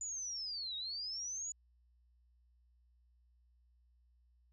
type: linear two-way sweep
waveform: sine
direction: down then up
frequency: 7040 to 3729 to 6940 Hz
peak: -39 dBFS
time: 0.01-1.52 s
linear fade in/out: 2 ms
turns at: 0.76 s
effects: added 60 Hz sine -67 dBFS peak until 4.52 s